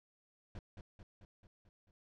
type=noise with echo; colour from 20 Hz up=brown; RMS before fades=-45 dBFS; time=0.55-0.59 s; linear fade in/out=2 ms; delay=220 ms; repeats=6; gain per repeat=-4 dB; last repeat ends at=1.91 s; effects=low-pass 5000 Hz 12 dB/octave